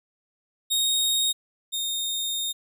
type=tone pair in turn; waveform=sawtooth; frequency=3729 / 3682 Hz; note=A#7 / A#7; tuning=0 / -22 cents; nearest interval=unison; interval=22 cents; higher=first; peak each=-18 / -23 dBFS; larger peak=first; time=0.7-1.33 / 1.72-2.53 s; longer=second; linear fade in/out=20 ms; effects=none